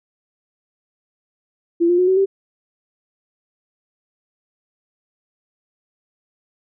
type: tone with pitch steps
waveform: sine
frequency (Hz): 340 / 351.8 / 364 / 376.6 / 389.7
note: F4 / F4 / F#4 / F#4 / G4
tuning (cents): -46 / +13 / -28 / +31 / -10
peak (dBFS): -12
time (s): 1.8-2.26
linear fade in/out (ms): 20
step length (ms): 92
effects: none